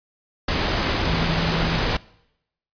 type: tone in noise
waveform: sine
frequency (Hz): 164.81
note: E3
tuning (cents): 0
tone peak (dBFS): -24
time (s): 1.06-1.79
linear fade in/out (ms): 5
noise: pink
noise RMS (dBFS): -22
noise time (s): 0.48-1.97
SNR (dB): -5
effects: noise-tail reverb RT60 0.8 s tail -22 dB re dry + resampled to 11025 Hz